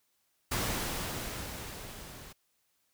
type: noise with level ramp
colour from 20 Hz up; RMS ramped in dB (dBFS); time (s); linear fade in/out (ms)
pink; -31 to -49; 0.51-2.33; 10
effects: white hiss -75 dBFS RMS until 2.93 s